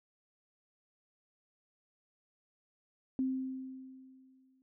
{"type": "tone with exponential decay", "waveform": "sine", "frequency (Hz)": 261.6, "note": "C4", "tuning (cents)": 0, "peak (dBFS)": -28, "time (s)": [3.19, 4.62], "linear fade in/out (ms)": 1, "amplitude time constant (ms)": 310, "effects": ["noise-tail reverb RT60 0.1 s tail -25 dB re dry"]}